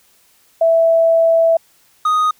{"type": "tone pair in turn", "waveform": ["sine", "triangle"], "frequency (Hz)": [659.3, 1244.6], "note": ["E5", "D#6"], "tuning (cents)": [0, 0], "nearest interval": "major seventh", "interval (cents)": 1100, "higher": "second", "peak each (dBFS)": [-9, -10], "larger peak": "first", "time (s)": [[0.61, 1.57], [2.05, 2.31]], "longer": "first", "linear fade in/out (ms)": 5, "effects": ["white hiss -54 dBFS RMS until 2.39 s"]}